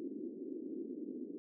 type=band-pass noise; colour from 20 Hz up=white; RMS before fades=-44 dBFS; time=0-1.38 s; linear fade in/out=0 ms; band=240 to 370 Hz; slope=48 dB/octave; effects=none